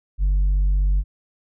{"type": "tone with tanh clipping", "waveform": "triangle", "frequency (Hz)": 48, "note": "G1", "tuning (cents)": -36, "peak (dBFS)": -16, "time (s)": [0.18, 1.04], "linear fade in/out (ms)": 50, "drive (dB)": 7, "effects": []}